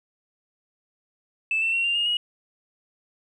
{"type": "tone with pitch steps", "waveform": "sine", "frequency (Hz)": [2632, 2683, 2734, 2787, 2841, 2895], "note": ["E7", "E7", "F7", "F7", "F7", "F#7"], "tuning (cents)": [-3, 30, -37, -4, 29, -38], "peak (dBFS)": -20, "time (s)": [1.51, 2.17], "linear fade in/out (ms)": 2, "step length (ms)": 110, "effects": ["tanh soft clip ceiling -16 dBFS"]}